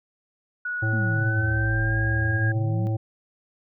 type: tone with pitch glide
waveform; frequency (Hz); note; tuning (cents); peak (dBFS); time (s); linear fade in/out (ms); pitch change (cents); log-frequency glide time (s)
sine; 1463 to 1632.7; F#6 to G#6; -20 to -30; -26; 0.65-2.52; 5; +190; 1.11-2
type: harmonic tone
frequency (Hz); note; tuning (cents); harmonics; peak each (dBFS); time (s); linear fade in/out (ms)
110; A2; 0; 1 / 3 / 5 / 7; -22 / -33 / -37 / -39; 0.82-2.97; 10
type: exponential two-way sweep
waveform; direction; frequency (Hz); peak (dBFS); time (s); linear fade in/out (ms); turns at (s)
sine; down then up; 238.4 to 43.65 to 195.2; -29; 0.93-2.87; 0; 1.81
effects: none